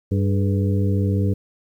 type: harmonic tone with a mistuned harmonic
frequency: 98 Hz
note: G2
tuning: in tune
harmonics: 1 / 2 / 3 / 4 / 5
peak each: -18 / -24 / -28 / -30 / -32 dBFS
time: 0.11-1.34 s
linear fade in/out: 10 ms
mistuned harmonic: 4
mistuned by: +100 cents
effects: 9-bit